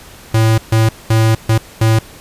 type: tone bursts at uneven times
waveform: square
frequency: 111.5 Hz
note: A2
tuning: 23 cents sharp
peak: -9 dBFS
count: 5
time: 0.34-0.58 / 0.72-0.89 / 1.1-1.35 / 1.49-1.58 / 1.81-1.99 s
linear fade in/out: 5 ms
effects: pink hiss -38 dBFS RMS until 2.2 s + resampled to 32000 Hz